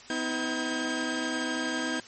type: tone cluster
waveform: sawtooth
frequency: 252.4 / 319.2 / 1608 Hz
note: B3 / D#4 / G6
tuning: +38 / +44 / +44 cents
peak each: -29 dBFS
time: 0.1-2 s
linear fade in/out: 2 ms
effects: white hiss -49 dBFS RMS until 2.07 s + MP3 32 kbps